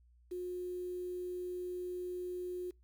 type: tone with quantisation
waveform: sine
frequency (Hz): 360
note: F#4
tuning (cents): -47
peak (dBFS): -37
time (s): 0.31-2.71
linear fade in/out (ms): 10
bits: 10
effects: noise-tail reverb RT60 0.2 s tail -24 dB re dry + added 60 Hz sine -62 dBFS peak until 2.83 s